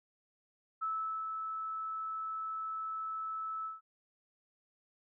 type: tone with ADSR envelope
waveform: sine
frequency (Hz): 1307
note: E6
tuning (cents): -15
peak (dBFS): -32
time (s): 0.81-3.81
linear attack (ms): 19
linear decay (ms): 420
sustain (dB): -4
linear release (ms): 160
effects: none